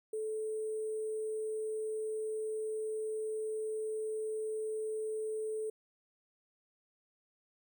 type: tone with sample-and-hold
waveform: sine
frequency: 435 Hz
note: A4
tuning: 20 cents flat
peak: -34 dBFS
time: 0.13-5.7 s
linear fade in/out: 5 ms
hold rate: 8820 Hz
effects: none